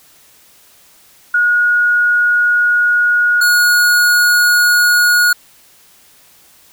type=tone pair in turn; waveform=sine / square; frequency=1446 / 1446 Hz; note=F#6 / F#6; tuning=-40 / -40 cents; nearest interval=unison; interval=0 cents; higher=neither; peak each=-9 dBFS; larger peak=neither; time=1.34-3.41 / 3.41-5.33 s; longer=first; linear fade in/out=5 ms; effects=white hiss -47 dBFS RMS until 6.72 s